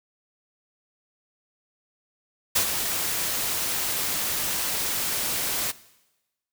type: noise with ADSR envelope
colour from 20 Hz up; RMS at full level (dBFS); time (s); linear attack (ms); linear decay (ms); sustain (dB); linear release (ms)
white; -20; 2.55-5.72; 11; 88; -7; 17
effects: noise-tail reverb RT60 1.0 s tail -19 dB re dry